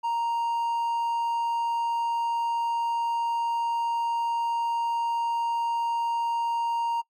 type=tone; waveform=triangle; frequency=932.3 Hz; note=A#5; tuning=in tune; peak=-22 dBFS; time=0.03-7.02 s; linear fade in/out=20 ms; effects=noise-tail reverb RT60 0.1 s tail -23 dB re dry + MP3 64 kbps